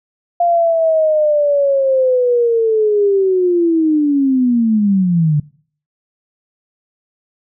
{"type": "linear sweep", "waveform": "sine", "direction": "down", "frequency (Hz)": [698.5, 144.1], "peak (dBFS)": -10, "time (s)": [0.4, 5.4], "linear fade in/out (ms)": 5, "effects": ["noise-tail reverb RT60 0.5 s tail -22 dB re dry"]}